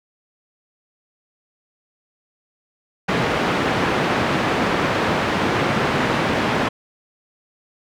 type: band-pass noise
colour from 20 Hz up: pink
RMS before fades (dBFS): -20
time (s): 3.08-6.69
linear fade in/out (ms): 10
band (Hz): 150 to 2400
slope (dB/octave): 12
effects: none